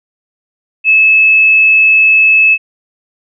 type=tone; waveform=sine; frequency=2600 Hz; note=E7; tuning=24 cents flat; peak=-4 dBFS; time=0.84-2.58 s; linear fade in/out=50 ms; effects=none